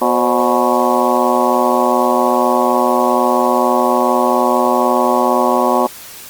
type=harmonic tone with a mistuned harmonic; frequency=122.4 Hz; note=B2; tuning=15 cents flat; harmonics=2 / 3 / 4 / 5 / 6 / 7 / 8 / 9; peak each=-19 / -19 / -19 / -19 / -19 / -19 / -19 / -19 dBFS; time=0.01-5.87 s; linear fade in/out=10 ms; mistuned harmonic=4; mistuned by=+130 cents; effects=white hiss -34 dBFS RMS until 6.29 s + Opus 24 kbps

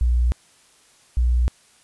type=tone pair in turn; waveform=sine; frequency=60.3 / 60.55 Hz; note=B1 / B1; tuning=-41 / -34 cents; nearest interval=unison; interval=7 cents; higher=second; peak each=-15 dBFS; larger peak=neither; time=0.01-0.32 / 1.17-1.48 s; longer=neither; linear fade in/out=0 ms; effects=white hiss -55 dBFS RMS until 1.83 s + resampled to 24000 Hz

